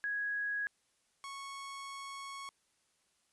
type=tone pair in turn; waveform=sine / sawtooth; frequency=1661.2 / 1103.6 Hz; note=G#6 / C#6; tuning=0 / -8 cents; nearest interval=perfect fifth; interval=708 cents; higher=first; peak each=-33 / -39 dBFS; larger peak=first; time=0.04-0.67 / 1.24-2.49 s; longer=second; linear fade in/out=0 ms; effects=white hiss -75 dBFS RMS until 3.32 s + resampled to 24000 Hz